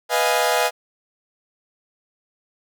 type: chord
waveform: sawtooth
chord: F half-diminished seventh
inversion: second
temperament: equal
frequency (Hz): 493.9 / 622.3 / 698.5 / 830.6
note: Cb5 / Eb5 / F5 / Ab5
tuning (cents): 0 / 0 / 0 / 0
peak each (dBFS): -19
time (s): 0.09-0.71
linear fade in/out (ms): 50
effects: none